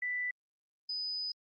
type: tone pair in turn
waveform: sine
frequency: 1982 / 4994 Hz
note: B6 / D#8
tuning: +6 / +6 cents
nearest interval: octave + major third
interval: 1600 cents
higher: second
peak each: -32 / -34 dBFS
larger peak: first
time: 0.02-0.31 / 0.89-1.32 s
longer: second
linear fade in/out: 5 ms
effects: Opus 24 kbps